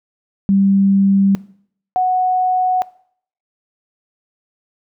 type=tone pair in turn; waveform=sine; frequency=196.2 / 738 Hz; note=G3 / F#5; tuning=+2 / -5 cents; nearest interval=octave + major seventh; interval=2293 cents; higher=second; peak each=-10 / -12 dBFS; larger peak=first; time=0.49-1.35 / 1.96-2.82 s; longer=neither; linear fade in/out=0 ms; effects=noise-tail reverb RT60 0.6 s tail -20 dB re dry